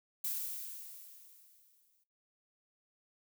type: noise with exponential decay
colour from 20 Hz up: violet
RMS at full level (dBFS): -35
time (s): 0.24-2.04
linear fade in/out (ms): 5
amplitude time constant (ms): 390
effects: noise-tail reverb RT60 0.3 s tail -20 dB re dry